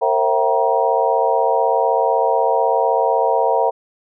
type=tone cluster; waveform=sine; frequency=459 / 535 / 668 / 767 / 947 Hz; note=A#4 / C5 / E5 / G5 / A#5; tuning=-27 / +38 / +23 / -38 / +27 cents; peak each=-20 dBFS; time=0.01-3.71 s; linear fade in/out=20 ms; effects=none